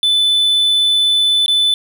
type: tone with dropouts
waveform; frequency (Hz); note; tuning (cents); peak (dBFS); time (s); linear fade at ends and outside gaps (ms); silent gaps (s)
triangle; 3504; A7; -8; -9; 0.03-1.74; 1; 1.461-1.481
effects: none